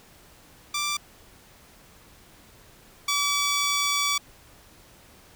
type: tone pair in turn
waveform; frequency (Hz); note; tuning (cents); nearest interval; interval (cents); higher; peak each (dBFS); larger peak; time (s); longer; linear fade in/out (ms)
10% pulse; 1174.7 / 1147.2; D6 / D6; 0 / -41; unison; 41; first; -17 / -14; second; 0.74-0.97 / 3.08-4.18; second; 5
effects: pink hiss -53 dBFS RMS until 5.35 s